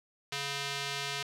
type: tone with band-pass filter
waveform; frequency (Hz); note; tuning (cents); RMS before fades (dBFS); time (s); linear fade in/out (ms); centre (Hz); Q
square; 140.6; C#3; +25; -36; 0.32-1.23; 5; 3600; 1
effects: none